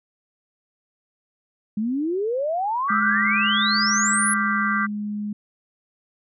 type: exponential sweep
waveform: sine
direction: up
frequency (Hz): 203.9 to 11020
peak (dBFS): -21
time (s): 1.77-4.34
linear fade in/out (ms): 5
type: chord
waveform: sine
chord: G dominant seventh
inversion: second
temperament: equal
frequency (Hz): 1174.7 / 1396.9 / 1568 / 1975.5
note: D6 / F6 / G6 / B6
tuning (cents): 0 / 0 / 0 / 0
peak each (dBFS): -24 / -28 / -24 / -29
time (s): 2.88-4.87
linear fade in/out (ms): 20
type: tone with pitch glide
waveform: sine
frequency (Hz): 210 to 208.3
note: G#3 to G#3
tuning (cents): +19 to +5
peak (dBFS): -25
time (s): 2.9-5.33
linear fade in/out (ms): 5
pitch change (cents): -14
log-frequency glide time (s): 3.8-4.63
effects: none